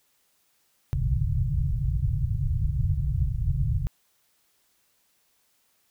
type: low-pass noise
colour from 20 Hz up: white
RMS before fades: -25 dBFS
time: 0.93-3.87 s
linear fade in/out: 0 ms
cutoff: 150 Hz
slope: 96 dB/octave
effects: white hiss -68 dBFS RMS until 5.9 s